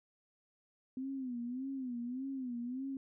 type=tone with vibrato; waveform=sine; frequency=254.1 Hz; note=B3; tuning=49 cents sharp; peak=-37 dBFS; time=0.97-2.97 s; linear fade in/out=2 ms; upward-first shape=sine; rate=1.7 Hz; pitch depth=120 cents each way; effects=none